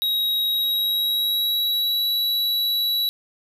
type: tone with pitch glide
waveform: square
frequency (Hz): 3812 to 3919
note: A#7 to B7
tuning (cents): +38 to -14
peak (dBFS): -20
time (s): 0.02-3.09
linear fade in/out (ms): 0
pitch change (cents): +48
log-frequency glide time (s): 0.48-2.05
effects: none